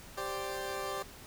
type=chord; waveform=20% pulse; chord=G suspended fourth; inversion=none; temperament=equal; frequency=392 / 523.3 / 587.3 Hz; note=G4 / C5 / D5; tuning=0 / 0 / 0 cents; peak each=-34 / -36 / -36 dBFS; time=0.17-1.03 s; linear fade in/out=10 ms; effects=pink hiss -51 dBFS RMS until 1.26 s